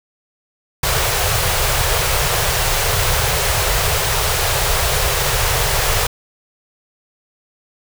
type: band-stop noise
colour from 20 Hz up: pink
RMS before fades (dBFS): -17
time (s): 0.83-6.07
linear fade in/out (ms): 5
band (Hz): 150 to 400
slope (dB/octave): 48
effects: none